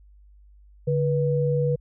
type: tone pair together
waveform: sine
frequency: 144.6 / 486.7 Hz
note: D3 / B4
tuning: -27 / -25 cents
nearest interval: octave + major sixth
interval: 2102 cents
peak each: -22 / -23 dBFS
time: 0.87-1.76 s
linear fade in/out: 10 ms
effects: added 50 Hz sine -49 dBFS peak until 1.8 s